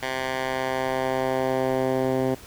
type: tone with band-pass filter sweep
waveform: 10% pulse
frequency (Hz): 130.81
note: C3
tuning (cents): 0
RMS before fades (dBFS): -25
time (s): 0.02-2.35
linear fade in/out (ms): 10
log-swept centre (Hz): 1900 to 330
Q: 0.74
effects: pink hiss -45 dBFS RMS until 2.46 s